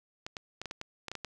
clicks, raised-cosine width 0.2 ms, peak -21 dBFS, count 10, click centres 0.265 / 0.368 / 0.616 / 0.657 / 0.711 / 0.814 / 1.083 / 1.116 / 1.153 / 1.247 s, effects none

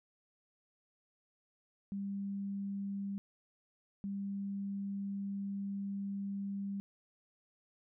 sine tone bursts at uneven times, 198.5 Hz, G3, 22 cents sharp, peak -36 dBFS, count 2, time 1.92-3.18 / 4.04-6.8 s, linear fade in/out 0 ms, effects none

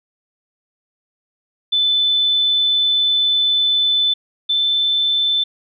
sine tone pair in turn, 3512 / 3531 Hz, A7 / A7, -4 / +5 cents, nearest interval unison, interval 9 cents, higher second, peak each -13 / -14 dBFS, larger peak first, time 1.72-4.14 / 4.49-5.44 s, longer first, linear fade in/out 10 ms, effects none

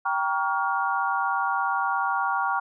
sine chord, G half-diminished seventh, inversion none, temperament just, 784 / 940.8 / 1128.9 / 1411.2 Hz, G5 / Bb5 / Db6 / F6, 0 / +16 / +31 / +18 cents, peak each -28 dBFS, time 0.05-2.6 s, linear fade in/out 10 ms, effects none

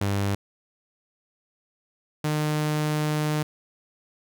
sawtooth tone pair in turn, 100 / 151.83 Hz, G2 / D#3, +35 / -42 cents, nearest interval perfect fifth, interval 723 cents, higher second, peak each -19 dBFS, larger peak neither, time 0.01-0.35 / 2.24-3.43 s, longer second, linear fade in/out 5 ms, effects none

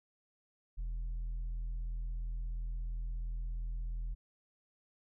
sine tone with tanh clipping, 41.47 Hz, E1, 11 cents sharp, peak -36 dBFS, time 0.77-4.15 s, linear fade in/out 20 ms, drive 3 dB, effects none

